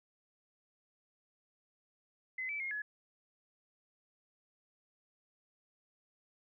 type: tone with pitch steps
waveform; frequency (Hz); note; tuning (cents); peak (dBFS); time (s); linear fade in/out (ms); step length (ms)
sine; 2040 / 2312 / 2142 / 1696; C7 / D7 / C7 / G#6; -44 / -28 / +40 / +36; -36; 2.38-2.82; 5; 110
effects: none

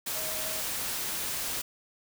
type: tone in noise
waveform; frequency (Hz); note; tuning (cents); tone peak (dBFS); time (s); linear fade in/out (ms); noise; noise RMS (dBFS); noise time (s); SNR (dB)
sine; 633; D#5; +30; -41; 0.15-0.61; 10; white; -33; 0.06-1.62; -11
effects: none

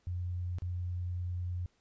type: tone with dropouts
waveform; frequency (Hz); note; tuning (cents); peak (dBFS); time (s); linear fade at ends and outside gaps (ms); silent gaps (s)
sine; 89; F2; +33; -33; 0.07-1.66; 0; 0.585-0.621
effects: pink hiss -73 dBFS RMS until 1.8 s + resampled to 16000 Hz

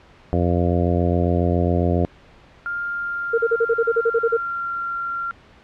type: harmonic tone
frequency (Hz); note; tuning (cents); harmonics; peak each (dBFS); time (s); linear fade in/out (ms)
87.31; F2; 0; 1 / 2 / 3 / 4 / 5 / 6 / 7 / 8; -20 / -23 / -25 / -26 / -27 / -28 / -28 / -29; 0.33-2.05; 0
type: tone with pitch glide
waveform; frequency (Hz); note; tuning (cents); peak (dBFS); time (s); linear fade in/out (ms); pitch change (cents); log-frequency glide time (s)
sine; 1401 to 1378.5; F6 to F6; +5 to -23; -23; 2.66-5.31; 0; -28; 2.84-4.68
type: tone bursts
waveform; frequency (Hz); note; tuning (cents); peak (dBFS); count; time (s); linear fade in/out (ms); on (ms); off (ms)
sine; 460; A#4; -23; -14; 12; 3.33-4.371; 10; 51; 39
effects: pink hiss -49 dBFS RMS until 5.63 s + low-pass 3000 Hz 12 dB/octave

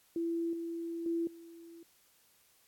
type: tone with level steps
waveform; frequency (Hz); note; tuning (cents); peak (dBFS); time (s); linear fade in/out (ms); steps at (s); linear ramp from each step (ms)
sine; 335.1; E4; +29; -31 / -36 / -30 / -49; 0.16-1.83; 2; 0.53 / 1.06 / 1.27; 2
effects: white hiss -67 dBFS RMS until 2.67 s + AAC 64 kbps

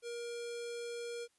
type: tone with notch filter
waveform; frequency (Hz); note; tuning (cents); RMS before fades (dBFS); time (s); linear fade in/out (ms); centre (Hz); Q
square; 473; A#4; +25; -42; 0.02-1.28; 50; 980; 0.68
effects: white hiss -75 dBFS RMS until 1.38 s + resampled to 24000 Hz

